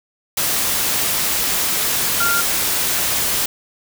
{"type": "tone in noise", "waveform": "sine", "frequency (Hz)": 1394, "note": "F6", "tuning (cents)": -4, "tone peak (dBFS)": -17, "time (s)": [2.2, 2.41], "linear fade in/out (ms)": 5, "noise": "white", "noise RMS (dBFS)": -19, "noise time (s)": [0.37, 3.46], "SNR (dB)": -1, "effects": []}